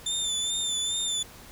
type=tone with vibrato; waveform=25% pulse; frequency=3556 Hz; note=A7; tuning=18 cents sharp; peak=-22 dBFS; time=0.06-1.23 s; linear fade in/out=5 ms; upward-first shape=sine; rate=2.4 Hz; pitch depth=39 cents each way; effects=pink hiss -48 dBFS RMS until 1.51 s